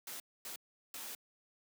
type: noise bursts at uneven times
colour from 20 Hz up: white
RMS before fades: -45 dBFS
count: 3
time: 0.07-0.2 / 0.45-0.56 / 0.94-1.15 s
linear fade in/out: 2 ms
effects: high-pass 200 Hz 12 dB/octave